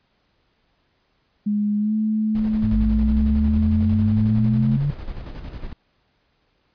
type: tone with pitch glide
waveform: sine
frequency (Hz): 207.7 to 216.4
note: G#3 to A3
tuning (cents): 0 to -29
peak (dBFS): -18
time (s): 1.46-4.77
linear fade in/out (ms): 10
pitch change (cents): +71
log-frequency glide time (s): 1.78-1.94
type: noise with tremolo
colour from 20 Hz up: brown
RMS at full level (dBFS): -31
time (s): 2.35-5.73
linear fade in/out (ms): 2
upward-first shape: square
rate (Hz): 11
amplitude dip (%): 45
type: tone with exponential decay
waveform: sine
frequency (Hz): 103.83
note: G#2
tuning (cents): 0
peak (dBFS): -21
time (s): 2.63-3.46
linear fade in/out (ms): 5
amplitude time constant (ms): 180
type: exponential sweep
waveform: sine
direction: up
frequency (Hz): 51.91 to 146.83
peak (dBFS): -18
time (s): 2.71-4.91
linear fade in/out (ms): 10
effects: pink hiss -66 dBFS RMS until 6.74 s + resampled to 11025 Hz